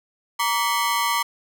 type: ring-modulated tone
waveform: sawtooth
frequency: 1046.5 Hz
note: C6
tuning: in tune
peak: -13 dBFS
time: 0.39-1.23 s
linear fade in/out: 10 ms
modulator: 108 Hz
effects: 9-bit